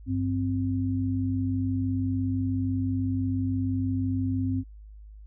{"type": "tone pair together", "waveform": "sine", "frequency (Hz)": [97.99, 261.6], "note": ["G2", "C4"], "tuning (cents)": [0, 0], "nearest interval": "octave + perfect fourth", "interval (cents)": 1700, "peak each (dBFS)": -27, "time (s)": [0.06, 4.64], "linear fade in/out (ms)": 50, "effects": ["added 52 Hz sine -43 dBFS peak until 5.26 s"]}